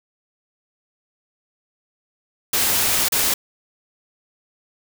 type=noise with dropouts; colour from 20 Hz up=white; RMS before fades=-19 dBFS; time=2.53-3.34 s; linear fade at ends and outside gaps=5 ms; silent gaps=3.086-3.121 s; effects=none